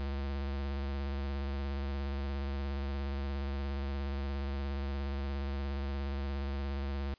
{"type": "tone with vibrato", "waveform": "square", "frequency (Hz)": 69.3, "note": "C#2", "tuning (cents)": 0, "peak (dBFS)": -34, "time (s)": [0, 7.14], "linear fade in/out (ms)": 0, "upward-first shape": "square", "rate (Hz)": 17, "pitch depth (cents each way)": 28, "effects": ["white hiss -66 dBFS RMS until 7.18 s", "resampled to 11025 Hz"]}